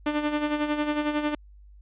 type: tone with tremolo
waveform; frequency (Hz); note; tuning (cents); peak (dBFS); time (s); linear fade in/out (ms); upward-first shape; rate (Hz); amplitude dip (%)
sawtooth; 298.1; D4; +26; -18; 0.06-1.35; 5; sine; 11; 60
effects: added 50 Hz sine -47 dBFS peak until 1.81 s + resampled to 8000 Hz